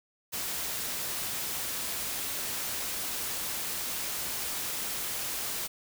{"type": "noise", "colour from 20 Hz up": "white", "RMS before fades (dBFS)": -34, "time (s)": [0.32, 5.68], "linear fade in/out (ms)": 20, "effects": []}